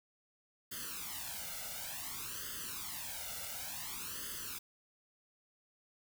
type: noise with flanger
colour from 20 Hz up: white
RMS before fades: -43 dBFS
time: 0.71-4.59 s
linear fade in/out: 10 ms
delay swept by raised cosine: 0.62 to 1.43 ms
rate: 0.56 Hz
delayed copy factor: +1
effects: none